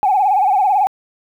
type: tone with vibrato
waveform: sine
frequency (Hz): 794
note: G5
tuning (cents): +22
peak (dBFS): -10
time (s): 0.03-0.87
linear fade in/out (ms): 0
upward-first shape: sine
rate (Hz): 18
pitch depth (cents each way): 120
effects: tanh soft clip ceiling -6 dBFS + 8-bit